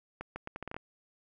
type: accelerating click train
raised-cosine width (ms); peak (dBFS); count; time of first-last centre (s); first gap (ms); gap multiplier
0.5; -24; 9; 0.21-0.765; 150; 0.76
effects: none